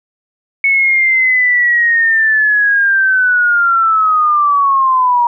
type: linear sweep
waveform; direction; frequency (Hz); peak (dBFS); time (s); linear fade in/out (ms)
sine; down; 2212 to 946; -8; 0.64-5.27; 2
effects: none

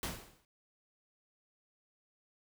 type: noise with exponential decay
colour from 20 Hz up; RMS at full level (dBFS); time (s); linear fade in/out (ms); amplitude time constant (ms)
pink; -35; 0.03-0.45; 1; 90
effects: none

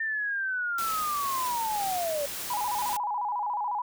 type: linear sweep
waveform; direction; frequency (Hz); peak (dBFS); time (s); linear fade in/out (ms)
sine; down; 1807 to 559; -27; 0-2.26; 5
type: noise with tremolo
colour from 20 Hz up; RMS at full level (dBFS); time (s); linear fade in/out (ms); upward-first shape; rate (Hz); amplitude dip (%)
white; -35; 0.78-2.97; 5; triangle; 2; 25
type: tone with vibrato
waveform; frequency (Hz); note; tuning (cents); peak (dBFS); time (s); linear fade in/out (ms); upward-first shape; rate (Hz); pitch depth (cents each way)
sine; 905; A5; +48; -27; 2.5-3.82; 5; square; 14; 140
effects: none

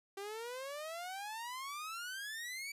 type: exponential sweep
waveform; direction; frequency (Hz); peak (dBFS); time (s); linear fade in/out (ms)
sawtooth; up; 388.3 to 2312; -38; 0.17-2.72; 5
effects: resampled to 32000 Hz + 12-bit

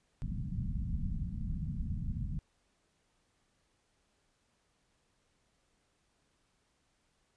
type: low-pass noise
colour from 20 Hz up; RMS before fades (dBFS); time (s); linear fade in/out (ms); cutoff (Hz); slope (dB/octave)
pink; -36; 0.22-2.39; 0; 220; 48
effects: pink hiss -75 dBFS RMS until 7.36 s + resampled to 22050 Hz

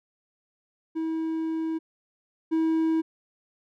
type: tone pair in turn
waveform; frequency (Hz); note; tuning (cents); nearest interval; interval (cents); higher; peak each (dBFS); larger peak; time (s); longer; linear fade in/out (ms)
triangle; 322.2 / 322.2; E4 / E4; -39 / -39; unison; 0; neither; -24 / -19; second; 0.95-1.79 / 2.51-3.02; first; 20
effects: none

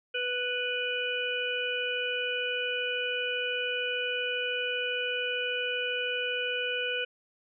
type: harmonic tone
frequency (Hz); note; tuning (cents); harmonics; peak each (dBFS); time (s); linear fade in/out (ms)
493.9; B4; 0; 1 / 3 / 5 / 6; -34 / -34 / -34 / -34; 0.14-7.05; 10
effects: none

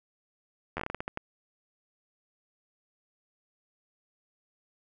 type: slowing click train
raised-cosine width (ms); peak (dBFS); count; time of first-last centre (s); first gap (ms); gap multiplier
0.5; -18; 11; 0.77-1.174; 11; 1.27
effects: none

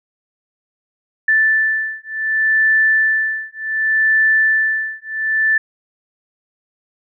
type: beating tone pair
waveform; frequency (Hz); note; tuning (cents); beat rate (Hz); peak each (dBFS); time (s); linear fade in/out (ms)
sine; 1760 / 1760.67; A6 / A6; 0 / +1; 0.67; -16; 1.28-5.58; 5
effects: none

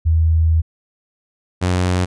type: tone pair in turn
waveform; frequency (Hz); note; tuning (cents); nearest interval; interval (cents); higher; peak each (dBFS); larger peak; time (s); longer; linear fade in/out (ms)
sine / sawtooth; 80.8 / 90.61; E2 / F#2; -34 / -36; major second; 198; second; -11; neither; 0.05-0.62 / 1.61-2.06; first; 20
effects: resampled to 22050 Hz

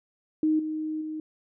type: tone with level steps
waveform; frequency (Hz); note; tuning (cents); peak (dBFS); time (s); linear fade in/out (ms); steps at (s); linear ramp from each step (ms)
sine; 311.1; D#4; 0; -20 / -28 / -31; 0.43-1.2; 2; 0.59 / 1.01; 5
effects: none

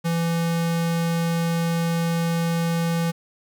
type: tone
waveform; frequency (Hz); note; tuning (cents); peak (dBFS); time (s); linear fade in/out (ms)
square; 167.5; E3; +28; -21; 0.04-3.12; 20
effects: 9-bit

